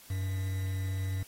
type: tone with quantisation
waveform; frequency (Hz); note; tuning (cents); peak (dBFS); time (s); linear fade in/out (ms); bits
triangle; 94.8; F#2; +43; -28; 0.1-1.23; 5; 8
effects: white hiss -54 dBFS RMS until 1.27 s + AAC 48 kbps